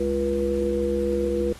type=harmonic tone; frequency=69.3 Hz; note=C#2; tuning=in tune; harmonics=1 / 3 / 5 / 7; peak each=-31 / -29 / -26 / -24 dBFS; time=0-1.53 s; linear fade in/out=5 ms; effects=pink hiss -46 dBFS RMS until 1.59 s + AAC 32 kbps